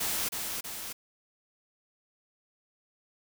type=noise with echo; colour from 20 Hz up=white; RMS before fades=-31 dBFS; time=0-0.29 s; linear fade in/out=10 ms; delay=320 ms; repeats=2; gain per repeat=-4 dB; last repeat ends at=0.93 s; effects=none